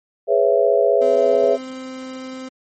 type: chord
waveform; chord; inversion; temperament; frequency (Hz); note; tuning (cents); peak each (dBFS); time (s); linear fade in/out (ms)
sine; C# minor seventh; second; just; 415.8 / 498.9 / 554.4 / 665.2; G#4 / B4 / C#5 / E5; +2 / +17 / 0 / +16; -18; 0.27-1.58; 50
type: tone with pitch glide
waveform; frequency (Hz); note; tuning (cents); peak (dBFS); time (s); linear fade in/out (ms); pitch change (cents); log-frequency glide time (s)
30% pulse; 258.5 to 260; C4 to C4; -21 to -11; -27; 1.01-2.49; 10; +10; 1.3-1.47
effects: MP3 32 kbps